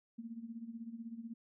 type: tone with tremolo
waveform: sine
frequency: 229.7 Hz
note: A#3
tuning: 25 cents flat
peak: -40 dBFS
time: 0.18-1.34 s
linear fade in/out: 10 ms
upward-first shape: sine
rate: 16 Hz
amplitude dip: 75%
effects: none